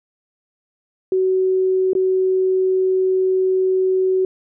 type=tone with dropouts; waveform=sine; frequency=375.2 Hz; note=F#4; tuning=24 cents sharp; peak=-14 dBFS; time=1.12-4.25 s; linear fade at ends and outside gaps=2 ms; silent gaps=1.933-1.951 s; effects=none